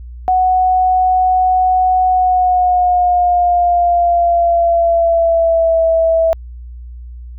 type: tone with pitch glide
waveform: sine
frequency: 740 to 655.5 Hz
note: F#5 to E5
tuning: 0 to -10 cents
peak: -9 dBFS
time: 0.28-6.33 s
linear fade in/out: 0 ms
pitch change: -210 cents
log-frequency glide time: 2.07-5.82 s
effects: added 60 Hz sine -28 dBFS peak until 7.38 s